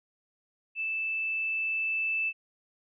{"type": "tone with level ramp", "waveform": "sine", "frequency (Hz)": 2637, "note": "E7", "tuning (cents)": 0, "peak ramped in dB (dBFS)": [-29, -26], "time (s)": [0.75, 2.33], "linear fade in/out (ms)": 50, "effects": []}